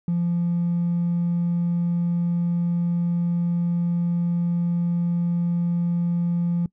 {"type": "tone with hard clipping", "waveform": "sine", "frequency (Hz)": 172.5, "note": "F3", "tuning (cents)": -21, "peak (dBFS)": -20, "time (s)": [0.08, 6.66], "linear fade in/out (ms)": 2, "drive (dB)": 1, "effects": ["noise-tail reverb RT60 0.1 s tail -22 dB re dry"]}